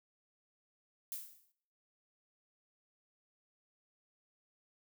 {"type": "noise with exponential decay", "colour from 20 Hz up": "violet", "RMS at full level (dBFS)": -39, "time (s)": [1.12, 1.52], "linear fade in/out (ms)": 1, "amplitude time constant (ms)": 85, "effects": ["noise-tail reverb RT60 0.6 s tail -18 dB re dry"]}